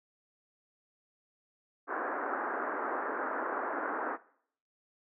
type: band-pass noise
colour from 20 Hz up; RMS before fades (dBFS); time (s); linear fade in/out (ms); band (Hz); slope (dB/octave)
white; -35; 1.87-4.18; 50; 260 to 1600; 48
effects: noise-tail reverb RT60 0.6 s tail -19 dB re dry